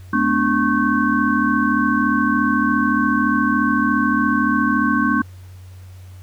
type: tone cluster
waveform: sine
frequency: 215.7 / 249.8 / 293.1 / 1095 / 1539 Hz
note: A3 / B3 / D4 / C#6 / G6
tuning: -34 / +20 / -3 / -22 / -32 cents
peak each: -21 dBFS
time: 0.13-5.22 s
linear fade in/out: 5 ms
effects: added 92 Hz sine -36 dBFS peak until 6.22 s + pink hiss -52 dBFS RMS until 6.22 s